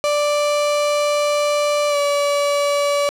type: tone with pitch glide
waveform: 35% pulse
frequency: 587.3 to 574.2 Hz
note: D5 to D5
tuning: 0 to -39 cents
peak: -14 dBFS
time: 0.04-3.09 s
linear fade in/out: 0 ms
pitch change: -39 cents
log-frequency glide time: 1.89-1.97 s
effects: low-pass 10000 Hz 12 dB/octave + 7-bit